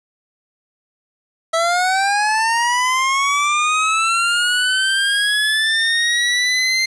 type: linear sweep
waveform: 25% pulse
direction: up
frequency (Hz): 650 to 2093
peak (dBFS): -11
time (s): 1.53-6.86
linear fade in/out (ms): 10
effects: resampled to 22050 Hz + 7-bit